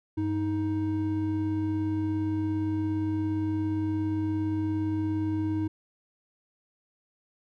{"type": "tone pair together", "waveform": "triangle", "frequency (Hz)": [98.8, 313.7], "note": ["G2", "D#4"], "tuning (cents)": [14, 14], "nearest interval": "octave + minor sixth", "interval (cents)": 2000, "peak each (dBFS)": [-29, -25], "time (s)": [0.17, 5.68], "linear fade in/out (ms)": 10, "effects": []}